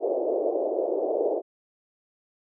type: band-pass noise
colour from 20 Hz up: white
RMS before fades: -26 dBFS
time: 0-1.42 s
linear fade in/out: 50 ms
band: 340 to 640 Hz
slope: 48 dB/octave
effects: none